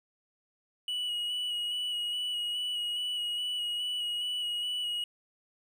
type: tone with vibrato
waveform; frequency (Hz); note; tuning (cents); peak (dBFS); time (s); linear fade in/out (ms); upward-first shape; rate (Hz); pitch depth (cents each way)
triangle; 2926; F#7; -20; -29; 0.88-5.04; 2; square; 2.4; 17
effects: none